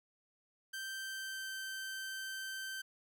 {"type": "tone with pitch glide", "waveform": "sawtooth", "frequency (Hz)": [1562, 1552.1], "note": ["G6", "G6"], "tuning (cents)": [-7, -18], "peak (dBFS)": -37, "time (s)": [0.73, 2.82], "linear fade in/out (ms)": 10, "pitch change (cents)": -11, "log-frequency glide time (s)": [0.93, 1.53], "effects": []}